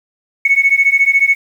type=beating tone pair; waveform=sine; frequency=2204 / 2218 Hz; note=C#7 / C#7; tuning=-11 / 0 cents; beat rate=14 Hz; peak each=-11 dBFS; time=0.45-1.35 s; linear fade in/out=5 ms; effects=tanh soft clip ceiling -1 dBFS + 7-bit